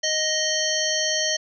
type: harmonic tone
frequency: 622.3 Hz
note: D#5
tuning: in tune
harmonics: 1 / 3 / 5 / 7 / 9 / 10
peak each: -28 / -28 / -28 / -28 / -28 / -28 dBFS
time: 0.03-1.37 s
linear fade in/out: 10 ms
effects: none